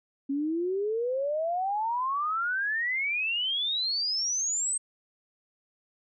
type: exponential sweep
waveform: sine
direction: up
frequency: 271 to 8400 Hz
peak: -26 dBFS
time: 0.29-4.78 s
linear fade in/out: 10 ms
effects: none

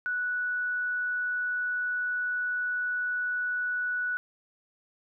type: tone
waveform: sine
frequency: 1476 Hz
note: F#6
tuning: 5 cents flat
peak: -27 dBFS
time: 0.06-4.17 s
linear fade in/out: 0 ms
effects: none

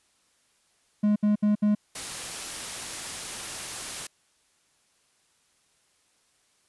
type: tone bursts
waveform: triangle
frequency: 208.8 Hz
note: G#3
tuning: 10 cents sharp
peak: -17 dBFS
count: 4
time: 1.03-1.751 s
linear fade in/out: 10 ms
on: 130 ms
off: 67 ms
type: noise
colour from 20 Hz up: white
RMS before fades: -35 dBFS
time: 1.95-4.07 s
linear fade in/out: 5 ms
effects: white hiss -67 dBFS RMS until 6.68 s + resampled to 24000 Hz

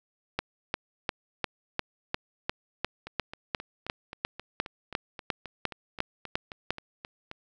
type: two click trains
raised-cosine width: 0.3 ms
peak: -23 / -11 dBFS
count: 17 / 19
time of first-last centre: 3.07-7.314 / 0.39-6.706 s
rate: 3.77 / 2.85 Hz
effects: none

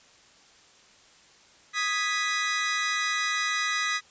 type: chord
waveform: sawtooth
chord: G# minor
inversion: second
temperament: equal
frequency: 1244.5 / 1661.2 / 1975.5 Hz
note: D#6 / G#6 / B6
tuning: 0 / 0 / 0 cents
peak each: -26 / -30 / -24 dBFS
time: 1.73-4.01 s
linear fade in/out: 50 ms
effects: white hiss -56 dBFS RMS until 4.1 s + resampled to 16000 Hz

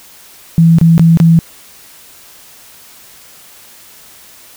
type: tone with dropouts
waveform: sine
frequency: 165.4 Hz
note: E3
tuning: 6 cents sharp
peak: -3 dBFS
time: 0.58-1.39 s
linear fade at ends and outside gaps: 0 ms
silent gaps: 0.785-0.813 / 0.98-0.995 / 1.173-1.201 s
effects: white hiss -39 dBFS RMS until 4.56 s

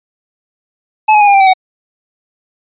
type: tone with pitch steps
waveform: square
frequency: 862 / 842.3 / 823.1 / 804.3 / 785.9 / 768 / 750.4 Hz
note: A5 / G#5 / G#5 / G5 / G5 / G5 / F#5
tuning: -36 / +24 / -16 / +44 / +4 / -36 / +24 cents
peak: -5 dBFS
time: 1.08-1.535 s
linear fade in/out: 10 ms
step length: 65 ms
effects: resampled to 8000 Hz

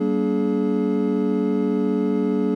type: tone cluster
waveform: triangle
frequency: 192.6 / 234.4 / 289.1 / 423.4 Hz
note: G3 / A#3 / D4 / G#4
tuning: -30 / +10 / -27 / +33 cents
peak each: -22 dBFS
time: 0-2.55 s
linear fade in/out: 10 ms
effects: none

